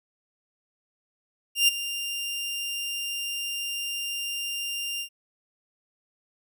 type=tone with ADSR envelope; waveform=sawtooth; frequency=2794 Hz; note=F7; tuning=in tune; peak=-12 dBFS; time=1.55-5.09 s; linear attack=130 ms; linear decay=15 ms; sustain=-14 dB; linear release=84 ms; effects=none